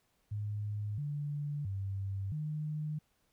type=tone with pitch steps; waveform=sine; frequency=104.3 / 145.8 / 97.7 / 152.3 Hz; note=G#2 / D3 / G2 / D#3; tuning=+8 / -12 / -5 / -37 cents; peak=-34 dBFS; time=0.31-2.99 s; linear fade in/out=10 ms; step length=670 ms; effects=pink hiss -75 dBFS RMS until 3.32 s